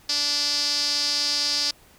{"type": "tone with band-pass filter", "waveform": "sawtooth", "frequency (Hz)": 291.9, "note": "D4", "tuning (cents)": -10, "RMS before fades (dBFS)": -24, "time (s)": [0.09, 1.71], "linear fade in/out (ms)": 5, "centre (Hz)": 4900, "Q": 7.4, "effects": ["pink hiss -54 dBFS RMS until 1.98 s"]}